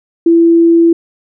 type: tone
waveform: sine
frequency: 334.9 Hz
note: E4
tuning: 27 cents sharp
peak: -4 dBFS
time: 0.26-0.93 s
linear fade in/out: 5 ms
effects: none